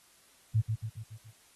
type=tone with echo; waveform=sine; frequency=110 Hz; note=A2; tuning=in tune; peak=-22 dBFS; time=0.54-0.62 s; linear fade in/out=20 ms; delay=140 ms; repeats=5; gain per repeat=-5 dB; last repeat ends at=1.32 s; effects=white hiss -62 dBFS RMS until 1.55 s + AAC 32 kbps